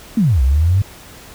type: exponential two-way sweep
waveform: sine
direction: down then up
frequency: 244.6 to 61.7 to 102.7 Hz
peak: -10 dBFS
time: 0.17-0.82 s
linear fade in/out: 5 ms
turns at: 0.42 s
effects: pink hiss -39 dBFS RMS until 1.34 s